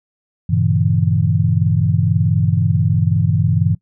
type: chord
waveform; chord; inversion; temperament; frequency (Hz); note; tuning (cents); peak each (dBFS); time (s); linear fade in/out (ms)
sine; G diminished seventh; none; equal with one note detuned; 98 / 116.54 / 138.59 / 162.54; G2 / Bb2 / Db3 / Fb3; 0 / 0 / 0 / -24; -17 / -19 / -19 / -17; 0.49-3.75; 10
effects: noise-tail reverb RT60 0.1 s tail -20 dB re dry